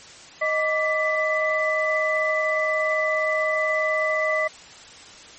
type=tone cluster; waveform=sine; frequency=624 / 1162 / 1996 Hz; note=D#5 / D6 / B6; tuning=+5 / -19 / +18 cents; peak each=-23 / -28 / -23 dBFS; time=0.41-4.48 s; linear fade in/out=10 ms; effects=white hiss -44 dBFS RMS until 5.38 s + MP3 32 kbps